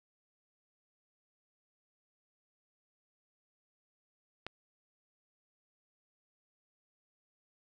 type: click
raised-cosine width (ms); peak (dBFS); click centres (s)
0.3; -23; 4.466
effects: none